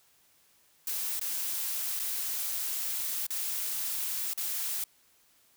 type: noise with dropouts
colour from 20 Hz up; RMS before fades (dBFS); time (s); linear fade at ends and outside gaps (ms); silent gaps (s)
blue; -33; 0.87-4.84; 2; 1.195-1.212 / 1.993-1.997 / 3.267-3.304 / 4.335-4.376
effects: white hiss -65 dBFS RMS until 5.56 s